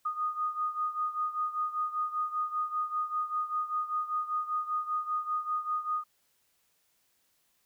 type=beating tone pair; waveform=sine; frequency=1234 / 1239.1 Hz; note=D#6 / D#6; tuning=-15 / -8 cents; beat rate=5.1 Hz; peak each=-31 / -35 dBFS; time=0.05-6.04 s; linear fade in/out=10 ms; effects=white hiss -72 dBFS RMS until 7.65 s